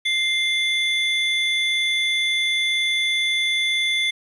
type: tone pair together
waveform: triangle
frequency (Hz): 2093 / 3475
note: C7 / A7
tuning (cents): 0 / -22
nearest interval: major sixth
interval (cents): 878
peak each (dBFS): -20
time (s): 0.05-4.11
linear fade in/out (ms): 10
effects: resampled to 32000 Hz + 9-bit